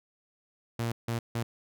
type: tone bursts at uneven times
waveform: sawtooth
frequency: 116.5 Hz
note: A#2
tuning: 1 cent flat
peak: -25 dBFS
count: 3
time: 0.79-0.92 / 1.08-1.19 / 1.35-1.43 s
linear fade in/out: 5 ms
effects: none